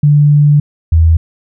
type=tone pair in turn; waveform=sine; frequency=146.83 / 81.48 Hz; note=D3 / E2; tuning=0 / -20 cents; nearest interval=minor seventh; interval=1020 cents; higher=first; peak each=-4 dBFS; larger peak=neither; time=0.03-0.6 / 0.92-1.17 s; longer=first; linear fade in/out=5 ms; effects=none